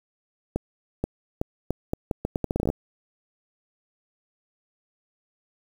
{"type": "accelerating click train", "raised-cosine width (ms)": 2, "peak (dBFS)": -11, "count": 17, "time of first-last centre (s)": [0.56, 2.701], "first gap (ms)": 480, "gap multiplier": 0.78, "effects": ["7-bit"]}